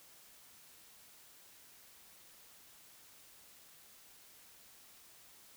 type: silence
effects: white hiss -60 dBFS RMS until 5.56 s